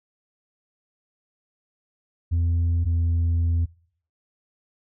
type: tone pair in turn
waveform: sine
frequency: 84.7 / 84.07 Hz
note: E2 / E2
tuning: +48 / +35 cents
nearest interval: unison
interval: 13 cents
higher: first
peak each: -16 dBFS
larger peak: neither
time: 2.31-2.85 / 2.85-3.66 s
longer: second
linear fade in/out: 20 ms
effects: noise-tail reverb RT60 0.6 s tail -26 dB re dry + tanh soft clip ceiling -18 dBFS